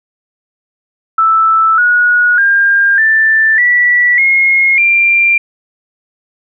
sine tone with pitch steps, 1318.5 / 1454.5 / 1604.6 / 1770.2 / 1952.8 / 2154 / 2377 Hz, E6 / F#6 / G6 / A6 / B6 / C7 / D7, 0 / -30 / +40 / +10 / -20 / +50 / +20 cents, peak -6 dBFS, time 1.18-5.38 s, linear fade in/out 5 ms, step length 600 ms, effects none

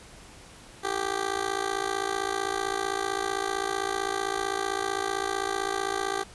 15% pulse tone with amplitude modulation, 392 Hz, G4, in tune, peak -17 dBFS, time 0.83-6.24 s, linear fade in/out 20 ms, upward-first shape sine, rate 55.6 Hz, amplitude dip 90%, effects pink hiss -49 dBFS RMS until 6.34 s + resampled to 24000 Hz

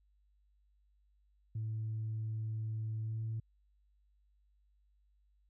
sine tone with pitch glide, 110 to 111.6 Hz, A2 to A2, 0 to +25 cents, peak -34 dBFS, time 1.55-3.4 s, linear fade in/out 5 ms, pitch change +25 cents, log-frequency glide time 3.02-3.21 s, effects tanh soft clip ceiling -32 dBFS + added 50 Hz sine -68 dBFS peak until 5.49 s

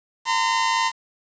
sawtooth tone pair together, 918 / 1021.9 Hz, A#5 / C6, -27 / -41 cents, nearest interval major second, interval 186 cents, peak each -18 dBFS, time 0.25-0.92 s, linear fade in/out 50 ms, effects resampled to 16000 Hz + 7-bit

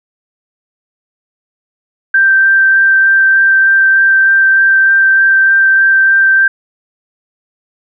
sine tone with vibrato, 1568 Hz, G6, in tune, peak -5 dBFS, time 2.14-6.48 s, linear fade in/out 5 ms, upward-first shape sine, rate 3.3 Hz, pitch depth 8 cents each way, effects none

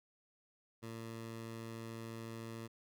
15% pulse tone, 113.8 Hz, A#2, 41 cents flat, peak -38 dBFS, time 0.82-2.68 s, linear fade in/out 20 ms, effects none

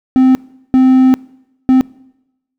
triangle tone bursts at uneven times, 259.5 Hz, C4, 14 cents flat, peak -3 dBFS, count 3, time 0.16-0.35 / 0.74-1.14 / 1.69-1.81 s, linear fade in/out 0 ms, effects noise-tail reverb RT60 0.9 s tail -23 dB re dry

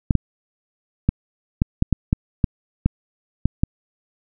clicks, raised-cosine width 5 ms, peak -3 dBFS, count 11, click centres 0.108 / 0.153 / 1.09 / 1.619 / 1.824 / 1.927 / 2.129 / 2.442 / 2.86 / 3.456 / 3.635 s, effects none

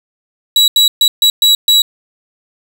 40% pulse tone bursts at uneven times, 3898 Hz, B7, 23 cents flat, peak -5 dBFS, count 6, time 0.56-0.68 / 0.76-0.88 / 1.01-1.08 / 1.22-1.3 / 1.42-1.55 / 1.68-1.82 s, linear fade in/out 2 ms, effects none

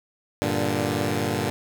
10% pulse chord, G minor, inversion none, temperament equal, 98 / 116.54 / 146.83 Hz, G2 / Bb2 / D3, 0 / 0 / 0 cents, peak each -19 / -19 / -20 dBFS, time 0.42-1.5 s, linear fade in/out 0 ms, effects none

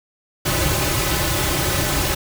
pink noise with comb filter, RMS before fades -20 dBFS, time 0.45-2.15 s, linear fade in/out 10 ms, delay 4.3 ms, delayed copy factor -0.8, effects none

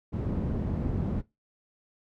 white low-pass noise, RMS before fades -30 dBFS, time 0.12-1.22 s, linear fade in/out 20 ms, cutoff 200 Hz, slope 12 dB/octave, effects noise-tail reverb RT60 0.2 s tail -18 dB re dry

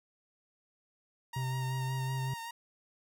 sawtooth tone with vibrato, 930 Hz, A#5, 4 cents flat, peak -36 dBFS, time 1.33-2.51 s, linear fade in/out 5 ms, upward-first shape sine, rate 5.3 Hz, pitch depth 29 cents each way
triangle tone with pitch glide, 129.3 to 131.71 Hz, C3 to C3, -20 to +12 cents, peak -30 dBFS, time 1.36-2.34 s, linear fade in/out 5 ms, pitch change +32 cents, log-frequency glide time 1.6-2.11 s
effects none

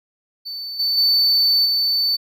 triangle tone with level steps, 4519 Hz, C#8, 33 cents sharp, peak -26 / -16 / -12 / -15 dBFS, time 0.45-2.17 s, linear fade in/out 20 ms, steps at 0.79 / 0.97 / 1.65 s, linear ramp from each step 10 ms, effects none

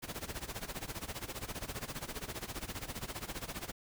pink noise with tremolo, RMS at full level -39 dBFS, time 0.02-3.72 s, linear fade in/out 20 ms, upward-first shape sine, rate 15 Hz, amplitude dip 85%, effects none

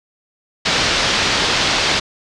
white low-pass noise, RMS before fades -17 dBFS, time 0.65-2 s, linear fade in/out 10 ms, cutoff 5000 Hz, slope 24 dB/octave, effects resampled to 22050 Hz

